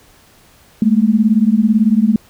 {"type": "beating tone pair", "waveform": "sine", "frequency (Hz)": [208.1, 226.1], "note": ["G#3", "A3"], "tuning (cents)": [4, 47], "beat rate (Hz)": 18, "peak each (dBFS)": -12, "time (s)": [0.82, 2.16], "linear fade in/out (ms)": 2, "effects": ["pink hiss -48 dBFS RMS until 2.29 s"]}